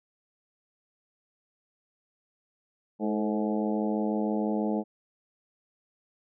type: harmonic tone with a mistuned harmonic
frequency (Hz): 106.2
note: G#2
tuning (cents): +39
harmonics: 2 / 3 / 4 / 5 / 6 / 7 / 8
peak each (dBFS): -28 / -32 / -34 / -36 / -38 / -39 / -40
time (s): 2.99-4.84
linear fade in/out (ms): 50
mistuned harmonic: 4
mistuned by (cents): +49
effects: none